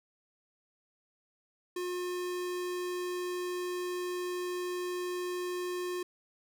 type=tone; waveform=square; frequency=358.7 Hz; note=F4; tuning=46 cents sharp; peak=-34 dBFS; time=1.76-6.03 s; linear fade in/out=5 ms; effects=none

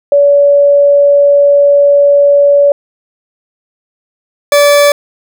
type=tone pair in turn; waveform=sine / 40% pulse; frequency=570 / 578 Hz; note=C#5 / D5; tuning=+48 / -28 cents; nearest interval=unison; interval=24 cents; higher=second; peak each=-3 dBFS; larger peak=neither; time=0.12-2.72 / 4.52-4.92 s; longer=first; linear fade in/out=2 ms; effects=none

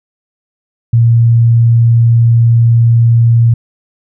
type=tone; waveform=sine; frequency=116.54 Hz; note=A#2; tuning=in tune; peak=-4 dBFS; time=0.93-3.54 s; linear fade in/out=5 ms; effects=none

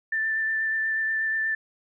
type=tone with vibrato; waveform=sine; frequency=1772 Hz; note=A6; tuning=12 cents sharp; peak=-23 dBFS; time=0.12-1.55 s; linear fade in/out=5 ms; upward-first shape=triangle; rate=8.3 Hz; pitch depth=16 cents each way; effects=none

